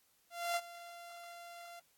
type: tone with ADSR envelope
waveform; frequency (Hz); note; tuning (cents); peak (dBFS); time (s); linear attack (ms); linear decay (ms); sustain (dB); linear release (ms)
sawtooth; 690; F5; -21; -28; 0.3-1.8; 260; 46; -17; 10
effects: white hiss -72 dBFS RMS until 1.97 s + AAC 64 kbps